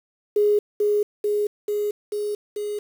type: tone with echo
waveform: sine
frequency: 415.6 Hz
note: G#4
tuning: 1 cent sharp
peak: -15 dBFS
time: 0.36-0.59 s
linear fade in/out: 5 ms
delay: 440 ms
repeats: 5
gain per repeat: -2 dB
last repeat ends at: 2.79 s
effects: 7-bit